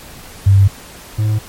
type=tone pair in turn; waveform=sine / triangle; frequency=98 / 107.38 Hz; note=G2 / A2; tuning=0 / -42 cents; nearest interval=major second; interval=158 cents; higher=second; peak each=-5 / -10 dBFS; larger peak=first; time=0.46-0.68 / 1.18-1.39 s; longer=first; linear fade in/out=10 ms; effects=pink hiss -36 dBFS RMS until 1.48 s + MP3 64 kbps